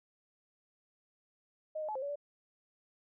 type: tone with pitch steps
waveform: sine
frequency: 622 / 615 / 856 / 526 / 568 / 579 Hz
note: D#5 / D#5 / A5 / C5 / C#5 / D5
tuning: -1 / -20 / -48 / +9 / +42 / -25 cents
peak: -35 dBFS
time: 1.75-2.158 s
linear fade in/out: 10 ms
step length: 68 ms
effects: none